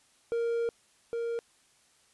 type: tone pair in turn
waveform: triangle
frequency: 466.2 / 466.2 Hz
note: A#4 / A#4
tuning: 0 / 0 cents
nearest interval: unison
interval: 0 cents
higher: neither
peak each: -25 / -28 dBFS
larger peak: first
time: 0.32-0.69 / 1.13-1.39 s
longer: first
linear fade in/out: 0 ms
effects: white hiss -65 dBFS RMS until 2.13 s + resampled to 24000 Hz